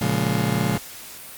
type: chord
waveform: 35% pulse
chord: Bb minor seventh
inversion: none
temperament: just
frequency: 116.54 / 139.85 / 174.81 / 209.8 Hz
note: Bb2 / Db3 / F3 / Ab3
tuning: 0 / +16 / +2 / +18 cents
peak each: -24 dBFS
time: 0.01-0.78 s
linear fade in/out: 5 ms
effects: white hiss -39 dBFS RMS until 1.37 s + Opus 48 kbps